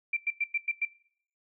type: tone bursts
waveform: sine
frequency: 2355 Hz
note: D7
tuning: 4 cents sharp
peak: -25 dBFS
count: 6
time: 0.13-0.852 s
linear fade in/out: 5 ms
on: 37 ms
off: 100 ms
effects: noise-tail reverb RT60 0.6 s tail -20 dB re dry